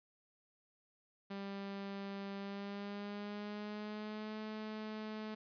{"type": "tone with pitch glide", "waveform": "sawtooth", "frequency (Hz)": [197.9, 215.8], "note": ["G3", "A3"], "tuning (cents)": [17, -33], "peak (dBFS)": -38, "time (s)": [1.3, 5.35], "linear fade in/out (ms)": 10, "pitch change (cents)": 150, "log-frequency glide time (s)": [2.37, 4.38], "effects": ["resampled to 11025 Hz", "12-bit"]}